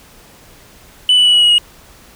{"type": "tone with pitch steps", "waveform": "sine", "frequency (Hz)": [2987, 2966, 2946, 2926, 2905, 2885], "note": ["F#7", "F#7", "F#7", "F#7", "F#7", "F#7"], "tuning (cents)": [16, 4, -8, -20, -32, -44], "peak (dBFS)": -4, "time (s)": [1.09, 1.582], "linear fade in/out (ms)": 2, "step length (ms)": 82, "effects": ["tanh soft clip ceiling -6 dBFS", "pink hiss -43 dBFS RMS until 2.15 s"]}